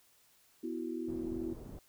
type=chord; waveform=sine; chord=B suspended fourth; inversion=none; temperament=equal; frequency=246.9 / 329.6 / 370 Hz; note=B3 / E4 / F#4; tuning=0 / 0 / 0 cents; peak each=-41 / -38 / -42 dBFS; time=0.63-1.54 s; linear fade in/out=10 ms
type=low-pass noise; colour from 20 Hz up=pink; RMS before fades=-47 dBFS; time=1.08-1.79 s; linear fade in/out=2 ms; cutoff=470 Hz; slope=12 dB/octave
effects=white hiss -67 dBFS RMS until 1.88 s